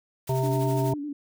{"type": "noise with tremolo", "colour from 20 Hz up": "white", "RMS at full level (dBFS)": -41, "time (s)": [0.27, 0.93], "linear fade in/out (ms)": 5, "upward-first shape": "sine", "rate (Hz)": 12, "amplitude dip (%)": 55}
{"type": "harmonic tone", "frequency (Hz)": 131, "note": "C3", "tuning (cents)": 2, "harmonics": [1, 3, 5, 7], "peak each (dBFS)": [-24, -29, -31, -32], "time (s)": [0.29, 0.94], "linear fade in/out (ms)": 5}
{"type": "tone with vibrato", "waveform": "sine", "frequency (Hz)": 290.6, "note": "D4", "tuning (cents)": -18, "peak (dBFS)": -30, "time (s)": [0.43, 1.13], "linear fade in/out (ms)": 5, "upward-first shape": "square", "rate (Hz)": 9.9, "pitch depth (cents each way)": 40}
{"effects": []}